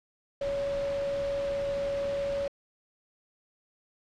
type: tone in noise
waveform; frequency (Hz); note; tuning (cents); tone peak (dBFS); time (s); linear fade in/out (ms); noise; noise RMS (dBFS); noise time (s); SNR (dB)
sine; 561; C#5; +21; -28; 0.41-2.48; 5; pink; -41; 0.41-2.48; +10
effects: low-pass 4000 Hz 12 dB/octave